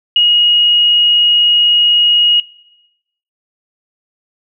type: tone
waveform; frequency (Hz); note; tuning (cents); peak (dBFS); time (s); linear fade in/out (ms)
sine; 2884; F#7; -45; -6; 0.16-2.4; 2
effects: noise-tail reverb RT60 0.9 s tail -22 dB re dry